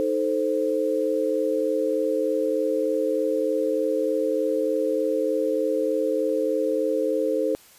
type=chord; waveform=sine; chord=A diminished; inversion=second; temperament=equal; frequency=311.1 / 440 / 523.3 Hz; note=Eb4 / A4 / C5; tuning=0 / 0 / 0 cents; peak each=-27 / -25 / -24 dBFS; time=0-7.55 s; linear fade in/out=0 ms; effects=white hiss -52 dBFS RMS until 7.78 s + resampled to 32000 Hz